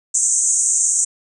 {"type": "band-pass noise", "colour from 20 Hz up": "pink", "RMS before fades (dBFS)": -17, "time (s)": [0.14, 1.05], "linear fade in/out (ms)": 10, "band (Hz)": [6300, 8700], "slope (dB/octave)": 96, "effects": []}